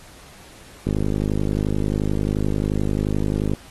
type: click train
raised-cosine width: 3 ms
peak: -9 dBFS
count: 138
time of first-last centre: 0.87-3.535 s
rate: 51.4 Hz
effects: pink hiss -46 dBFS RMS until 3.7 s + AAC 32 kbps